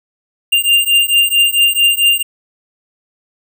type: beating tone pair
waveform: square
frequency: 2794 / 2798.5 Hz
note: F7 / F7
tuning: 0 / +3 cents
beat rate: 4.5 Hz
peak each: -13 dBFS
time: 0.52-2.23 s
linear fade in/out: 10 ms
effects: none